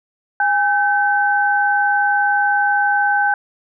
sine tone pair together, 816.4 / 1537 Hz, G#5 / G6, -30 / -35 cents, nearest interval major seventh, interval 1095 cents, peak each -16 dBFS, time 0.4-3.34 s, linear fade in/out 2 ms, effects none

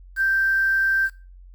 sine tone with quantisation, 1568 Hz, G6, in tune, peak -17 dBFS, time 0.16-1.1 s, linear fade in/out 50 ms, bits 7, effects noise-tail reverb RT60 0.3 s tail -17 dB re dry + added 45 Hz sine -42 dBFS peak until 1.54 s

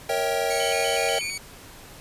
square chord, A# diminished seventh, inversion none, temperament equal with one note detuned, 466.2 / 554.4 / 645.7 / 784 Hz, A#4 / C#5 / E5 / G5, 0 / 0 / -36 / 0 cents, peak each -29 dBFS, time 0.09-1.19 s, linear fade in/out 5 ms
15% pulse tone with pitch glide, 2217 to 2249 Hz, C#7 to C#7, 0 to +24 cents, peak -23 dBFS, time 0.5-1.38 s, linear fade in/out 5 ms, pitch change +24 cents, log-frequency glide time 0.69-1.23 s
sine tone with vibrato, 2709 Hz, E7, 47 cents sharp, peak -30 dBFS, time 0.6-1.3 s, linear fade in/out 0 ms, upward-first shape square, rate 4.1 Hz, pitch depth 200 cents each way
effects pink hiss -45 dBFS RMS until 2 s + resampled to 32000 Hz

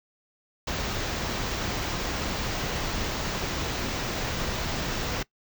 pink band-stop noise, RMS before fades -30 dBFS, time 0.67-5.23 s, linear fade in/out 5 ms, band 7000 to 16000 Hz, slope 48 dB/octave, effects noise-tail reverb RT60 0.1 s tail -21 dB re dry

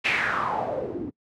white noise with low-pass filter sweep, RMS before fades -27 dBFS, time 0.04-1.11 s, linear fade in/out 20 ms, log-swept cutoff 2700 to 260 Hz, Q 4.7, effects noise-tail reverb RT60 0.1 s tail -25 dB re dry + high-pass 80 Hz 12 dB/octave

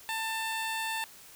15% pulse tone, 891 Hz, A5, 22 cents sharp, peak -25 dBFS, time 0.09-1.04 s, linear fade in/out 0 ms, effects white hiss -52 dBFS RMS until 1.35 s

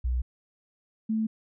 sine tone pair in turn, 61.74 / 220 Hz, B1 / A3, 0 / 0 cents, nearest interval octave + minor seventh, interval 2200 cents, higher second, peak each -24 dBFS, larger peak neither, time 0.04-0.22 / 1.09-1.27 s, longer neither, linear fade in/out 10 ms, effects none

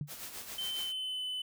sine tone with exponential decay, 146.83 Hz, D3, in tune, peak -30 dBFS, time 0.01-0.13 s, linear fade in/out 2 ms, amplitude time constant 25 ms
white noise with tremolo, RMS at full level -42 dBFS, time 0.07-0.93 s, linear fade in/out 50 ms, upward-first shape sine, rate 7.2 Hz, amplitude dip 55%
triangle tone with pitch glide, 3085 to 3015 Hz, G7 to F#7, -28 to +32 cents, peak -33 dBFS, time 0.58-1.42 s, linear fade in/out 5 ms, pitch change -40 cents, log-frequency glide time 0.69-1.24 s
effects none

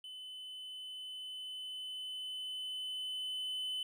triangle tone with level ramp, 3024 Hz, F#7, 37 cents sharp, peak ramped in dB -44 to -34 dBFS, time 0.04-3.83 s, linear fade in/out 2 ms, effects none

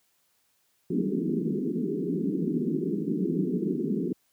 pink band-pass noise, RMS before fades -28 dBFS, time 0.9-4.13 s, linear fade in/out 5 ms, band 160 to 420 Hz, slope 96 dB/octave, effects white hiss -70 dBFS RMS until 4.32 s + high-pass 60 Hz 12 dB/octave

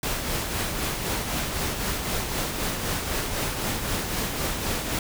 pink noise with tremolo, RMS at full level -26 dBFS, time 0.03-4.99 s, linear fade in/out 2 ms, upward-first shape triangle, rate 3.9 Hz, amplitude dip 45%, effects none

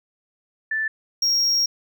sine / triangle tone pair in turn, 1760 / 5588 Hz, A6 / F8, 0 / 0 cents, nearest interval octave + minor sixth, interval 2000 cents, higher second, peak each -21 / -16 dBFS, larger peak second, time 0.71-0.88 / 1.22-1.66 s, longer second, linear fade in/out 5 ms, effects none

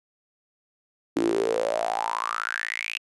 sawtooth tone with high-pass filter sweep, 56.1 Hz, A1, 34 cents sharp, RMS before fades -27 dBFS, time 1.16-2.98 s, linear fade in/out 5 ms, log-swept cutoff 300 to 2700 Hz, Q 9.4, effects resampled to 24000 Hz

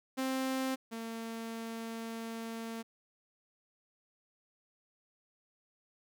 sawtooth tone pair in turn, 262.9 / 227.3 Hz, C4 / A#3, +8 / -43 cents, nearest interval minor third, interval 251 cents, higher first, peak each -28 / -35 dBFS, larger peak first, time 0.17-0.76 / 0.91-2.83 s, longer second, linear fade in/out 20 ms, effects none

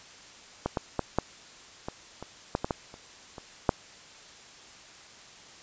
clicks, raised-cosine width 1 ms, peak -13 / -13 / -12 / -9 / -19 / -24 / -11 / -14 / -13 / -30 / -26 / -6 dBFS, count 12, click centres 0.66 / 0.772 / 0.993 / 1.186 / 1.885 / 2.226 / 2.551 / 2.645 / 2.708 / 2.941 / 3.382 / 3.692 s, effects white hiss -50 dBFS RMS until 5.62 s + resampled to 16000 Hz

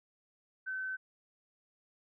sine tone, 1528 Hz, G6, 45 cents flat, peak -35 dBFS, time 0.66-0.97 s, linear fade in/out 20 ms, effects none

